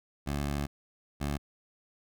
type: tone pair in turn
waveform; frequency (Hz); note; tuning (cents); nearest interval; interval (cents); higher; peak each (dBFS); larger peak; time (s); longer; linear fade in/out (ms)
15% pulse; 71.5 / 72; D2 / D2; -46 / -34; unison; 12; second; -24 / -24; neither; 0.26-0.67 / 1.2-1.38; first; 20
effects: none